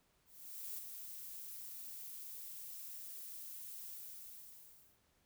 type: noise with ADSR envelope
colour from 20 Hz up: violet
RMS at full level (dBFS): -44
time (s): 0.25-5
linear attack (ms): 530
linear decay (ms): 12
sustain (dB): -5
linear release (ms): 1100
effects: pink hiss -75 dBFS RMS until 5.25 s